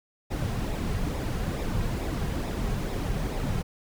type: noise with flanger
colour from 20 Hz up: brown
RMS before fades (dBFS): -29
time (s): 0.3-3.63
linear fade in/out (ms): 20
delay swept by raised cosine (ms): 0.65 to 3.45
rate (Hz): 2.3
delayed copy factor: -0.5
effects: none